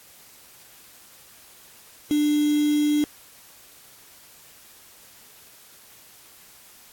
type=tone with quantisation; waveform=sine; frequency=296.9 Hz; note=D4; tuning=19 cents sharp; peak=-18 dBFS; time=2.11-3.04 s; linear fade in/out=0 ms; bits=5; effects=white hiss -50 dBFS RMS until 6.92 s + AAC 64 kbps